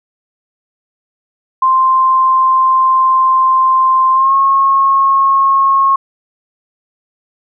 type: tone with pitch glide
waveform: sine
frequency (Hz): 1046.5 to 1087.8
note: C6 to C#6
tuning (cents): 0 to -33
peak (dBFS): -7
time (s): 1.62-5.96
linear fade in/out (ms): 5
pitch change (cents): +67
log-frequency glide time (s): 4.13-4.34
effects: none